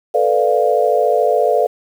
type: chord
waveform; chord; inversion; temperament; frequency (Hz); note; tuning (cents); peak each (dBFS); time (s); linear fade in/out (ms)
sine; B half-diminished seventh; third; equal; 440 / 493.9 / 587.3 / 698.5; A4 / B4 / D5 / F5; 0 / 0 / 0 / 0; -17; 0.14-1.67; 10
effects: 7-bit